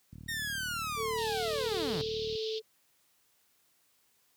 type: click train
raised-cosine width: 5 ms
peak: -34 dBFS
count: 85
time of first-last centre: 0.13-2.352 s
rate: 37.8 Hz
type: linear sweep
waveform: sawtooth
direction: down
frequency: 1864.7 to 116.54 Hz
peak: -30 dBFS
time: 0.28-2.02 s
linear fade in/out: 10 ms
type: tone with pitch glide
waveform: sine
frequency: 443.4 to 438.8 Hz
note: A4 to A4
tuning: +13 to -5 cents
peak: -33 dBFS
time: 0.96-2.62 s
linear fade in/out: 50 ms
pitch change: -18 cents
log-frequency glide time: 1.16-2.43 s
type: band-pass noise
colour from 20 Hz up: pink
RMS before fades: -41 dBFS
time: 1.17-2.6 s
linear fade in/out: 20 ms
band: 3100 to 4800 Hz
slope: 48 dB/octave
effects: white hiss -70 dBFS RMS until 4.36 s + high-pass 60 Hz 12 dB/octave